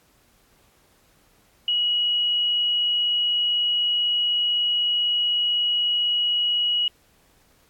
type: tone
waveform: sine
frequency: 2911 Hz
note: F#7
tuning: 29 cents flat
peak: -19 dBFS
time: 1.68-6.88 s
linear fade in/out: 2 ms
effects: pink hiss -60 dBFS RMS until 7.69 s + AAC 64 kbps